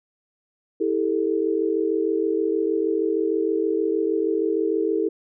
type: tone cluster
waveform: sine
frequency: 325.8 / 400.1 / 446.5 Hz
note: E4 / G4 / A4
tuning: -20 / +35 / +25 cents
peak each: -24 dBFS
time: 0.8-5.09 s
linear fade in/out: 10 ms
effects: none